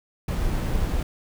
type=noise with sample-and-hold; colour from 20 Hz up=brown; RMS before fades=-24 dBFS; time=0.28-1.03 s; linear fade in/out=5 ms; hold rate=11025 Hz; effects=none